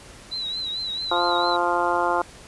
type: tone with vibrato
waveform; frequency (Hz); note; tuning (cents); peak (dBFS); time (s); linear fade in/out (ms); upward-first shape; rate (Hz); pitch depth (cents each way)
sine; 3951; B7; 0; -26; 0.31-1.57; 20; triangle; 4.5; 82
type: harmonic tone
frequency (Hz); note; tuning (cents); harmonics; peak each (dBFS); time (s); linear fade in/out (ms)
174.61; F3; 0; 2 / 3 / 4 / 5 / 6 / 7 / 8; -28 / -28 / -26 / -25 / -26 / -30 / -29; 1.11-2.22; 5
effects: pink hiss -45 dBFS RMS until 2.47 s + resampled to 24000 Hz